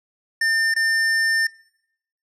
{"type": "tone with dropouts", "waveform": "square", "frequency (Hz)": 1800, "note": "A6", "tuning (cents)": 39, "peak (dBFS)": -18, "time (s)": [0.41, 1.47], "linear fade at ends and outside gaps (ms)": 5, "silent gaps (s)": [0.74, 0.762], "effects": ["noise-tail reverb RT60 0.8 s tail -24 dB re dry", "low-pass 9000 Hz 12 dB/octave"]}